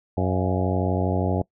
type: harmonic tone with a mistuned harmonic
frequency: 92.5 Hz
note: F#2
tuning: in tune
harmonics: 1 / 2 / 3 / 4 / 5 / 6 / 7 / 8 / 9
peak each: -24 / -27 / -29 / -30 / -31 / -32 / -32 / -33 / -34 dBFS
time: 0.17-1.42 s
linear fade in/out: 5 ms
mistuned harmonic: 8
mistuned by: -81 cents
effects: noise-tail reverb RT60 0.1 s tail -23 dB re dry